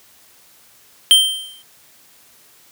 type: tone with exponential decay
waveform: square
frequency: 3136 Hz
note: G7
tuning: in tune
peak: -5 dBFS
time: 1.11-1.62 s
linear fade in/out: 0 ms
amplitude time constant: 110 ms
effects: white hiss -50 dBFS RMS until 2.71 s + high-pass 60 Hz 12 dB/octave